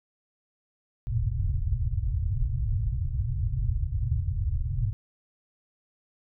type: low-pass noise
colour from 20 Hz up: white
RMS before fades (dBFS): -27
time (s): 1.07-4.93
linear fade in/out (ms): 0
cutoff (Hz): 130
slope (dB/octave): 96
effects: none